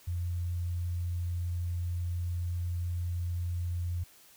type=tone; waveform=sine; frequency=87.31 Hz; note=F2; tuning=in tune; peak=-30 dBFS; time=0.07-4.04 s; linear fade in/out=10 ms; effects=white hiss -58 dBFS RMS until 4.36 s